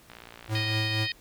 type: click train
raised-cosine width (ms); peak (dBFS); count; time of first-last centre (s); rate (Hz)
0.3; -28; 38; 0.1-0.737; 58.1
type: tone with tremolo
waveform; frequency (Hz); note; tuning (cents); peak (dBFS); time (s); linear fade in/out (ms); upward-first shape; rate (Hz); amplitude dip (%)
square; 108.8; A2; -19; -26; 0.48-1.08; 50; triangle; 4.2; 50
type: harmonic tone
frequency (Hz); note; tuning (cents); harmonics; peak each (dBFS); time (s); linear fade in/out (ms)
622.3; D#5; 0; 3 / 4 / 5 / 6 / 7 / 8; -34 / -35 / -36 / -37 / -37 / -38; 0.55-1.12; 2
effects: pink hiss -56 dBFS RMS until 1.2 s